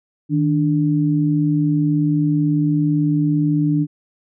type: tone pair together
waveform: sine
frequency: 155.58 / 293.7 Hz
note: D#3 / D4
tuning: 0 / 0 cents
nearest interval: major seventh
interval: 1100 cents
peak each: -17 dBFS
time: 0.29-3.87 s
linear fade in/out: 50 ms
effects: none